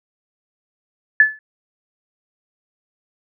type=tone with exponential decay; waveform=sine; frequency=1732 Hz; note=A6; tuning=28 cents flat; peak=-4 dBFS; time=1.2-1.39 s; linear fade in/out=2 ms; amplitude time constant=40 ms; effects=none

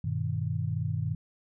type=chord; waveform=sine; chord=G augmented; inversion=none; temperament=equal with one note detuned; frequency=98 / 121.21 / 155.56 Hz; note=G2 / B2 / D#3; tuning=0 / -32 / 0 cents; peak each=-32 dBFS; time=0.04-1.15 s; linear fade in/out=5 ms; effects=none

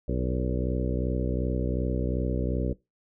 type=harmonic tone with a mistuned harmonic; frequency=62.7 Hz; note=B1; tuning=27 cents sharp; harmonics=1 / 2 / 3 / 4 / 5 / 6 / 7 / 8 / 9; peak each=-29 / -32 / -34 / -35 / -36 / -37 / -37 / -38 / -39 dBFS; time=0.08-2.73 s; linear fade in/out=5 ms; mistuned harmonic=8; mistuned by=-35 cents; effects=noise-tail reverb RT60 0.2 s tail -20 dB re dry

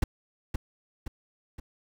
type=noise with echo; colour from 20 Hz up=brown; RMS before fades=-22 dBFS; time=0.02-0.04 s; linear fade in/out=5 ms; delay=520 ms; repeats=3; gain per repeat=-6 dB; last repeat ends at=1.6 s; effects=none

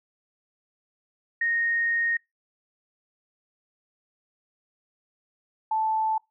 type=tone pair in turn; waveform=sine; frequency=1858 / 876.9 Hz; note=A#6 / A5; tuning=-6 / -6 cents; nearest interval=octave + minor second; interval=1300 cents; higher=first; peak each=-22 dBFS; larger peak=neither; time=1.41-2.17 / 5.71-6.18 s; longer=first; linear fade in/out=5 ms; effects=noise-tail reverb RT60 0.2 s tail -26 dB re dry

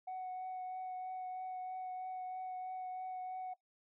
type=tone with vibrato; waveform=sine; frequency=742 Hz; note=F#5; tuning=5 cents sharp; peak=-38 dBFS; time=0.07-3.54 s; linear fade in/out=10 ms; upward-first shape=triangle; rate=3.1 Hz; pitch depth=13 cents each way; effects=noise-tail reverb RT60 0.1 s tail -18 dB re dry + tanh soft clip ceiling -38 dBFS

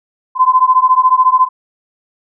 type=beating tone pair; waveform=sine; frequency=1018 / 1032 Hz; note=C6 / C6; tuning=-48 / -24 cents; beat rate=14 Hz; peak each=-10 dBFS; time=0.35-1.49 s; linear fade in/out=50 ms; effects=none

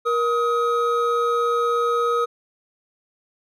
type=tone pair together; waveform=triangle; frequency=473.1 / 1264 Hz; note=A#4 / D#6; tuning=+26 / +27 cents; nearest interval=octave + perfect fourth; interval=1701 cents; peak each=-19 dBFS; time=0.05-2.26 s; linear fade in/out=20 ms; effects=none

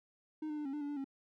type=tone with pitch steps; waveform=triangle; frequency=309.1 / 301.1 / 298.1 / 271.8 / 297.1 / 287.3 / 291.6 / 271.8 Hz; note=D#4 / D4 / D4 / C#4 / D4 / D4 / D4 / C#4; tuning=-11 / +43 / +26 / -34 / +20 / -38 / -12 / -34 cents; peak=-35 dBFS; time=0.42-1.044 s; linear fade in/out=5 ms; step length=78 ms; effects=none

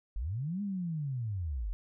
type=linear two-way sweep; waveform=sine; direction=up then down; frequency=41.2 to 207.7 to 41.2 Hz; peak=-32 dBFS; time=0.16-1.73 s; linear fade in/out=0 ms; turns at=0.62 s; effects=none

